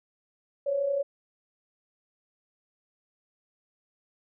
sine tone pair together, 530.1 / 562 Hz, C5 / C#5, +23 / +24 cents, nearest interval minor second, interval 101 cents, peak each -34 / -25 dBFS, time 0.66-1.03 s, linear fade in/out 10 ms, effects none

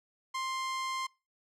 sawtooth tone, 1050 Hz, C6, 6 cents sharp, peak -29 dBFS, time 0.34-1.07 s, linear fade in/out 10 ms, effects noise-tail reverb RT60 0.3 s tail -24 dB re dry + low-pass 8000 Hz 12 dB/octave

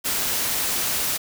white noise, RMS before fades -24 dBFS, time 0.04-1.18 s, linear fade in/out 20 ms, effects none

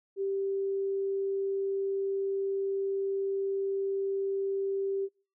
sine tone, 391.5 Hz, G4, 2 cents flat, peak -28 dBFS, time 0.16-5.09 s, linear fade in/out 50 ms, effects noise-tail reverb RT60 0.4 s tail -25 dB re dry

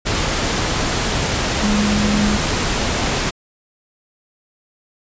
sine tone in noise, 207.7 Hz, G#3, in tune, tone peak -16 dBFS, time 1.62-2.38 s, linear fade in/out 20 ms, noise pink, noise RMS -19 dBFS, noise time 0.05-3.31 s, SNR 0 dB, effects resampled to 16000 Hz

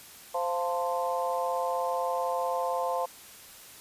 harmonic tone with a mistuned harmonic, 173.7 Hz, F3, 9 cents flat, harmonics 3 / 4 / 5 / 6, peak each -31 / -32 / -33 / -34 dBFS, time 0.34-3.06 s, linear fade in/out 10 ms, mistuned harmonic 5, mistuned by +31 cents, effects white hiss -49 dBFS RMS until 3.8 s + resampled to 32000 Hz

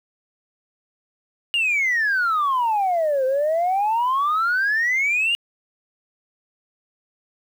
sine exponential two-way sweep, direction down then up, 2872 to 512 to 2872 Hz, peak -16 dBFS, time 1.54-5.35 s, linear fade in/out 0 ms, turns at 3.25 s, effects tanh soft clip ceiling -15 dBFS + 8-bit

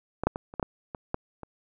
clicks, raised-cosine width 1 ms, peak -15 / -7 / -18 / -29 / -13 / -14 / -21 / -13 / -25 dBFS, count 9, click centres 0.236 / 0.27 / 0.359 / 0.539 / 0.597 / 0.628 / 0.948 / 1.144 / 1.433 s, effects none

